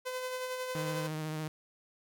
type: tone with tremolo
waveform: sawtooth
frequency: 509 Hz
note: C5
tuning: 48 cents flat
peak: -30 dBFS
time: 0.05-1.08 s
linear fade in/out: 20 ms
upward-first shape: sine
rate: 11 Hz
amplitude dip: 35%
type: tone with vibrato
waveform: sawtooth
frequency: 155.56 Hz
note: D#3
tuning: in tune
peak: -31 dBFS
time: 0.75-1.48 s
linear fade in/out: 2 ms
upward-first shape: triangle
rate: 14 Hz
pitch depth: 27 cents each way
effects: none